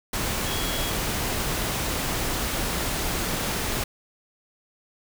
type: tone in noise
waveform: sine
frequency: 3322 Hz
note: G#7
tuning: in tune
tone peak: -34 dBFS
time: 0.46-0.91 s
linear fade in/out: 5 ms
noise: pink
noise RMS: -27 dBFS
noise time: 0.13-3.84 s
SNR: -10 dB
effects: none